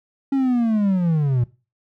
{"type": "linear sweep", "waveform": "triangle", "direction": "down", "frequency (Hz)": [277.2, 116.54], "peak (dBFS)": -14, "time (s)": [0.32, 1.44], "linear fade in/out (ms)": 5, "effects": ["noise-tail reverb RT60 0.3 s tail -19 dB re dry"]}